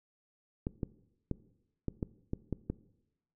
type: clicks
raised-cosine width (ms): 3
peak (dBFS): -20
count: 8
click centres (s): 0.669 / 0.832 / 1.313 / 1.883 / 2.028 / 2.334 / 2.527 / 2.7
effects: noise-tail reverb RT60 0.9 s tail -19 dB re dry